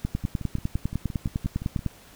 two click trains, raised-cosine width 5 ms, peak -13 / -21 dBFS, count 19 / 10, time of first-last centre 0.05-1.863 / 0.24-1.792 s, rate 9.93 / 5.8 Hz, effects pink hiss -51 dBFS RMS until 2.15 s

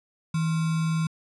sine tone with sample-and-hold, 161.8 Hz, E3, 32 cents flat, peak -22 dBFS, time 0.34-1.07 s, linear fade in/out 5 ms, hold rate 1225 Hz, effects resampled to 24000 Hz

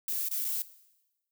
violet noise with dropouts, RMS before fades -32 dBFS, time 0.08-0.62 s, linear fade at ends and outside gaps 1 ms, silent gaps 0.285-0.312 / 0.445-0.449 s, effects noise-tail reverb RT60 1.0 s tail -17 dB re dry

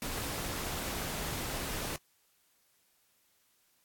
pink noise, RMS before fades -37 dBFS, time 0.02-1.96 s, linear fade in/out 0 ms, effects white hiss -71 dBFS RMS until 3.84 s + AAC 64 kbps

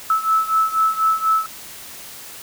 sine beating tone pair, 1305 / 1309.1 Hz, E6 / E6, -18 / -12 cents, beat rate 4.1 Hz, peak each -17 / -20 dBFS, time 0.1-1.46 s, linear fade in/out 2 ms, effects white hiss -37 dBFS RMS until 2.42 s

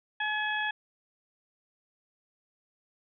harmonic tone with a mistuned harmonic, 851 Hz, G#5, 42 cents sharp, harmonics 1 / 2 / 3 / 4, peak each -34 / -30 / -38 / -38 dBFS, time 0.2-0.71 s, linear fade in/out 5 ms, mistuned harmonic 4, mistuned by -35 cents, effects none

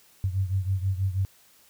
sine beating tone pair, 93.9 / 100.1 Hz, F#2 / G2, +26 / +37 cents, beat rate 6.2 Hz, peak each -25 / -29 dBFS, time 0.24-1.25 s, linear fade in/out 0 ms, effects white hiss -58 dBFS RMS until 1.69 s

